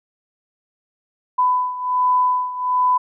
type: beating tone pair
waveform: sine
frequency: 1000 / 1001.3 Hz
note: B5 / B5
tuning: +21 / +24 cents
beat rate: 1.3 Hz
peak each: -17 / -21 dBFS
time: 1.38-2.98 s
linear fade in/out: 10 ms
effects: none

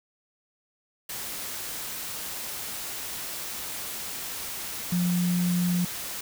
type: tone in noise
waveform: sine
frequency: 177.1 Hz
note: F3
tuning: 24 cents sharp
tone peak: -22 dBFS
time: 4.92-5.85 s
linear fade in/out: 5 ms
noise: white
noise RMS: -35 dBFS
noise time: 1.09-6.21 s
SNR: +10 dB
effects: none

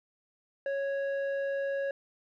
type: tone with low-pass filter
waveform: square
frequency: 553 Hz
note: C#5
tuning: 4 cents flat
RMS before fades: -32 dBFS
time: 0.66-1.91 s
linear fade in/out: 2 ms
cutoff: 1400 Hz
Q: 1.4
effects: none

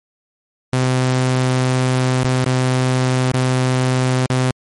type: tone with dropouts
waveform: sawtooth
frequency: 128.3 Hz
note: C3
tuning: 34 cents flat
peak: -10 dBFS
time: 0.73-4.51 s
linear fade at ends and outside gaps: 0 ms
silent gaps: 2.233-2.246 / 2.442-2.463 / 3.317-3.339 / 4.262-4.301 s
effects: MP3 48 kbps

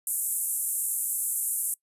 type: band-pass noise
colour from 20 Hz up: white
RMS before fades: -29 dBFS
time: 0.07-1.74 s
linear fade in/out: 2 ms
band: 8000 to 13000 Hz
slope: 48 dB/octave
effects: noise-tail reverb RT60 0.1 s tail -23 dB re dry + resampled to 32000 Hz

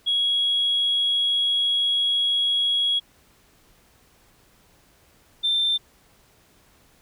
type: tone pair in turn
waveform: sine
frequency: 3322 / 3572 Hz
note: G#7 / A7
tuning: 0 / +25 cents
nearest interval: minor second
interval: 125 cents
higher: second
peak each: -18 dBFS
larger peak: neither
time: 0.06-3 / 5.43-5.78 s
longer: first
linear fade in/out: 20 ms
effects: tanh soft clip ceiling -14 dBFS + pink hiss -58 dBFS RMS until 7.01 s

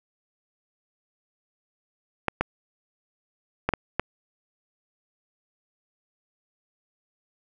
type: clicks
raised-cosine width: 0.5 ms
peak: -7 dBFS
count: 5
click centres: 2.283 / 2.41 / 3.69 / 3.737 / 3.996 s
effects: none

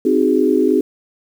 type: chord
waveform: sine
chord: Ab dominant seventh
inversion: first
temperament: equal with one note detuned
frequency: 261.6 / 311.1 / 371.9 / 415.3 Hz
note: C4 / Eb4 / Gb4 / Ab4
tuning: 0 / 0 / +9 / 0 cents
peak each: -17 dBFS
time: 0.05-0.81 s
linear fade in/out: 5 ms
effects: 7-bit

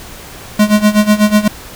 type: tone with tremolo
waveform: square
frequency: 210.3 Hz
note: G#3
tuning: 22 cents sharp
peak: -5 dBFS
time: 0.59-1.48 s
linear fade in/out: 5 ms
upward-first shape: sine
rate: 8.1 Hz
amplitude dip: 85%
effects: pink hiss -32 dBFS RMS until 1.75 s

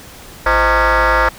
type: tone with frequency modulation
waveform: sine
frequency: 233.1 Hz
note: A#3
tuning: in tune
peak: -7 dBFS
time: 0.46-1.29 s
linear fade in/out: 5 ms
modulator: 287 Hz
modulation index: 5.5
effects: tanh soft clip ceiling -9 dBFS + pink hiss -37 dBFS RMS until 1.38 s

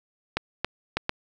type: clicks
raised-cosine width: 0.3 ms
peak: -8 dBFS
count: 4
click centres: 0.37 / 0.646 / 0.97 / 1.094 s
effects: none

